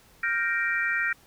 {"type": "chord", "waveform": "sine", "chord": "G minor seventh", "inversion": "third", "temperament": "equal", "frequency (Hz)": [1396.9, 1568, 1864.7, 2349], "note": ["F6", "G6", "Bb6", "D7"], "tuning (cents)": [0, 0, 0, 0], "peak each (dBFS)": [-30, -30, -27, -31], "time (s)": [0.23, 1.13], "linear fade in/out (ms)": 5, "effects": ["pink hiss -57 dBFS RMS until 1.26 s"]}